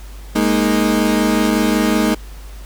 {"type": "chord", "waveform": "35% pulse", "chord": "Ab suspended second", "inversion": "none", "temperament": "equal", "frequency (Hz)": [207.7, 233.1, 311.1], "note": ["Ab3", "Bb3", "Eb4"], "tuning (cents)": [0, 0, 0], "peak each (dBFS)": -16, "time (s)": [0.35, 2.15], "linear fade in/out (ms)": 10, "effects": ["added 50 Hz sine -31 dBFS peak until 2.65 s", "pink hiss -43 dBFS RMS until 2.65 s"]}